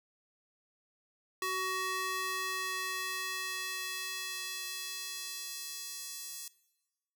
square tone with high-pass filter sweep, 374.9 Hz, F#4, 23 cents sharp, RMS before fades -38 dBFS, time 1.42-6.48 s, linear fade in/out 2 ms, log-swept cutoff 840 to 6300 Hz, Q 0.87, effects noise-tail reverb RT60 1.0 s tail -19 dB re dry

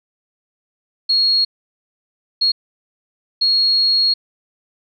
sine tone bursts at uneven times, 4300 Hz, C8, 47 cents sharp, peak -12 dBFS, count 3, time 1.09-1.45 / 2.41-2.52 / 3.41-4.14 s, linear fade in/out 10 ms, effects none

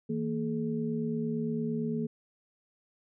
sine tone cluster, 161.1 / 229.9 / 426.1 Hz, E3 / A#3 / G#4, -39 / -24 / +44 cents, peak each -35 / -31 / -36 dBFS, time 0.09-2.07 s, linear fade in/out 10 ms, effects none

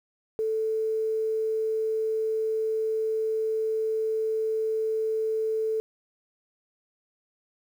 sine tone with quantisation, 440 Hz, A4, in tune, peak -24 dBFS, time 0.39-5.8 s, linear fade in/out 0 ms, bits 9, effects none

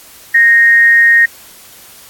sine tone with frequency modulation, 1861 Hz, A#6, 3 cents flat, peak -4 dBFS, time 0.34-1.26 s, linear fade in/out 10 ms, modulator 228 Hz, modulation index 0.26, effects white hiss -38 dBFS RMS until 2.09 s + AAC 64 kbps

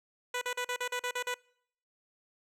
10% pulse tone bursts, 493.9 Hz, B4, in tune, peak -23 dBFS, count 9, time 0.34-1.343 s, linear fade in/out 5 ms, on 75 ms, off 41 ms, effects noise-tail reverb RT60 0.7 s tail -26 dB re dry + low-pass 11000 Hz 12 dB/octave

